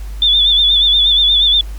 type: tone with vibrato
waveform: sine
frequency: 3509 Hz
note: A7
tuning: 5 cents flat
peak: -8 dBFS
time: 0.22-1.61 s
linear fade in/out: 2 ms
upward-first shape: sine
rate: 8.4 Hz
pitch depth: 63 cents each way
effects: added 50 Hz sine -23 dBFS peak until 1.78 s + pink hiss -42 dBFS RMS until 1.78 s